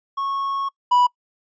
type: tone pair in turn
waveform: triangle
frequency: 1100 / 982.2 Hz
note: C#6 / B5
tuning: -14 / -10 cents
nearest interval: major second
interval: 196 cents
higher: first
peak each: -20 / -11 dBFS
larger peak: second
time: 0.17-0.69 / 0.91-1.07 s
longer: first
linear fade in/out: 10 ms
effects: noise-tail reverb RT60 0.1 s tail -25 dB re dry + resampled to 16000 Hz